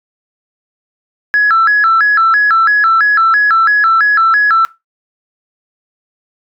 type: tone with vibrato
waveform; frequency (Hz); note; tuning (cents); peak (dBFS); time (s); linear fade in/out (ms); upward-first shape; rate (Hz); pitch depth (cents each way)
sine; 1497; F#6; +20; -5; 1.34-4.65; 0; square; 3; 200
effects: noise-tail reverb RT60 0.2 s tail -19 dB re dry + tanh soft clip ceiling -3 dBFS